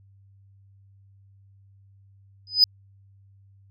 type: tone with exponential growth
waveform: sine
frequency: 5000 Hz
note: D#8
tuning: 8 cents sharp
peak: -7 dBFS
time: 2.47-2.64 s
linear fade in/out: 1 ms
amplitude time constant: 35 ms
effects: tanh soft clip ceiling -8 dBFS + added 98 Hz sine -52 dBFS peak until 3.7 s